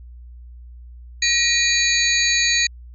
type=tone cluster; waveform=sine; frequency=1892 / 2426 / 3958 / 4502 / 6660 Hz; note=A#6 / D#7 / B7 / C#8 / G#8; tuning=+25 / -44 / +3 / +26 / +4 cents; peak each=-22 dBFS; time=1.22-2.67 s; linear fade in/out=5 ms; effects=added 60 Hz sine -37 dBFS peak until 2.94 s